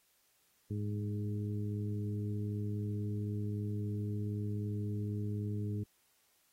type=harmonic tone with a mistuned harmonic; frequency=103.83 Hz; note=G#2; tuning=in tune; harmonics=1 / 2 / 3 / 4; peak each=-35 / -41 / -45 / -47 dBFS; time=0.7-5.84 s; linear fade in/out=10 ms; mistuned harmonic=1; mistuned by=+18 cents; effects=white hiss -72 dBFS RMS until 6.52 s + AAC 48 kbps